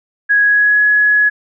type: tone with pitch glide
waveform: sine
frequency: 1661.2 to 1686.3 Hz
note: G#6 to G#6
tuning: 0 to +26 cents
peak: -8 dBFS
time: 0.29-1.3 s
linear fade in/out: 20 ms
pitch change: +26 cents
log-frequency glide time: 0.42-0.83 s
effects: none